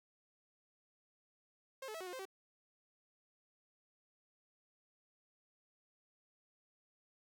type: tone with pitch steps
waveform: sawtooth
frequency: 532 / 431.2 / 651 / 371.1 / 359.2 / 521 / 383.8 Hz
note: C5 / A4 / E5 / F#4 / F4 / C5 / G4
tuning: +29 / -35 / -22 / +5 / +49 / -7 / -37 cents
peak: -40 dBFS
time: 1.82-2.254 s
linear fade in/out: 5 ms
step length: 62 ms
effects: none